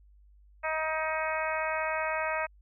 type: harmonic tone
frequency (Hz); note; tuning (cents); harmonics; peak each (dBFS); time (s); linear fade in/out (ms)
315.2; D#4; +23; 2 / 3 / 4 / 5 / 6 / 7 / 8; -33 / -35 / -36 / -37 / -38 / -38 / -39; 0.63-2.47; 20
effects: added 50 Hz sine -55 dBFS peak until 2.61 s